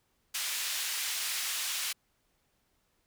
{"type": "band-pass noise", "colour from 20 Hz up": "pink", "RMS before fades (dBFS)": -34, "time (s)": [0.34, 1.93], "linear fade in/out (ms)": 10, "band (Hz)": [2300, 15000], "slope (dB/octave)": 12, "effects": ["pink hiss -74 dBFS RMS until 3.06 s"]}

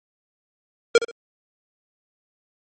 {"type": "tone with echo", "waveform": "square", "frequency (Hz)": 466.2, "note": "A#4", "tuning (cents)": 0, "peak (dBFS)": -11, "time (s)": [0.95, 0.98], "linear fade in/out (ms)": 2, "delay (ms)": 66, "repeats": 2, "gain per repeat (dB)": -12, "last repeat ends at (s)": 1.112, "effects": ["MP3 32 kbps"]}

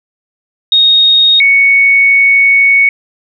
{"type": "tone pair in turn", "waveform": "sine", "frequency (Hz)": [3729, 2222], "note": ["A#7", "C#7"], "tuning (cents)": [0, 4], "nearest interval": "major sixth", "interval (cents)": 896, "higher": "first", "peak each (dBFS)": -4, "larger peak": "neither", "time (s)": [[0.72, 1.4], [1.4, 2.89]], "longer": "second", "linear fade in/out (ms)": 2, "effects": []}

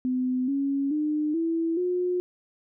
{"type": "tone with pitch steps", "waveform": "sine", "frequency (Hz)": [254.2, 277.2, 302.3, 329.7, 359.5], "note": ["C4", "C#4", "D#4", "E4", "F#4"], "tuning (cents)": [-50, 0, -50, 0, -50], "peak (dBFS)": -23, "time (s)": [0.05, 2.2], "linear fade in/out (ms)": 0, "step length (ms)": 430, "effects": []}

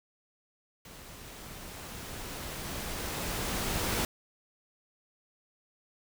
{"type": "noise with level ramp", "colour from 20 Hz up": "pink", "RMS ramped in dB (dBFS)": [-49, -30], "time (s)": [0.85, 4.05], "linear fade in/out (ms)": 2, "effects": []}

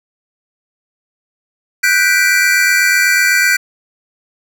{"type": "chord", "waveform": "square", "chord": "G major seventh", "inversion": "third", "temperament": "equal", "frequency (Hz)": [1480, 1568, 1975.5, 2349], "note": ["F#6", "G6", "B6", "D7"], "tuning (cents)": [0, 0, 0, 0], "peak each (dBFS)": -16, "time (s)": [1.83, 3.57], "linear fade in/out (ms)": 10, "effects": []}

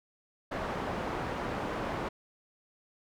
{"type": "low-pass noise", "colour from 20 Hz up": "white", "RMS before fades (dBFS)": -35, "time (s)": [0.51, 2.09], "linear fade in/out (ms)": 10, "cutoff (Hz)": 980, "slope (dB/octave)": 12, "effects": []}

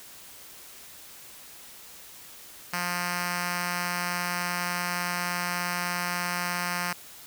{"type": "tone with notch filter", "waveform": "5% pulse", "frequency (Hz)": 176.6, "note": "F3", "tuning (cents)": 20, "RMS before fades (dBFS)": -30, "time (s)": [2.73, 6.93], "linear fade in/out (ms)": 5, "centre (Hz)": 410, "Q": 0.63, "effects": ["white hiss -47 dBFS RMS until 7.26 s"]}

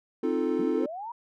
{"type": "chord", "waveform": "triangle", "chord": "F dominant seventh", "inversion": "second", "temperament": "equal", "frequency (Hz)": [261.6, 311.1, 349.2, 440], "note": ["C4", "Eb4", "F4", "A4"], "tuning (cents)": [0, 0, 0, 0], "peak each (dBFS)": -28, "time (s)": [0.23, 0.86], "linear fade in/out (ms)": 5}
{"type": "linear sweep", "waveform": "sine", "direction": "up", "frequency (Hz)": [164.81, 974], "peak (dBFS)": -34, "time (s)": [0.59, 1.12], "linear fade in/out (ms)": 5}
{"effects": []}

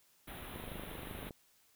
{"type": "band-stop noise", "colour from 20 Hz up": "pink", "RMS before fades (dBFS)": -47, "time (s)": [0.27, 1.3], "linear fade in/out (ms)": 10, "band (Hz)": [3900, 9600], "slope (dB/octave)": 96}
{"type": "click train", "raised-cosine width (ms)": 2, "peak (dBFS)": -33, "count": 20, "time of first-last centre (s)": [0.56, 1.308], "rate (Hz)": 25.4}
{"effects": ["white hiss -69 dBFS RMS until 1.75 s"]}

